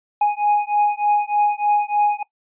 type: beating tone pair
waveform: triangle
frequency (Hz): 828 / 831.3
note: G#5 / G#5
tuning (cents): -5 / +1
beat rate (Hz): 3.3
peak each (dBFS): -17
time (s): 0.21-2.23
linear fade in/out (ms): 5
effects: noise-tail reverb RT60 0.1 s tail -20 dB re dry + resampled to 8000 Hz